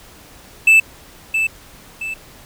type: tone with echo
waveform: triangle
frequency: 2637 Hz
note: E7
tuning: in tune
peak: -5 dBFS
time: 0.67-0.8 s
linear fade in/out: 5 ms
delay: 670 ms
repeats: 2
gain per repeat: -8 dB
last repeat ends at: 2.14 s
effects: pink hiss -43 dBFS RMS until 2.45 s